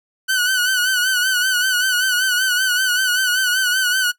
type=tone with vibrato; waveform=sawtooth; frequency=1496 Hz; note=F#6; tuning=19 cents sharp; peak=-12 dBFS; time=0.28-4.12 s; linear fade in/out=20 ms; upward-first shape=sine; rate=5.2 Hz; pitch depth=62 cents each way; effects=noise-tail reverb RT60 0.1 s tail -17 dB re dry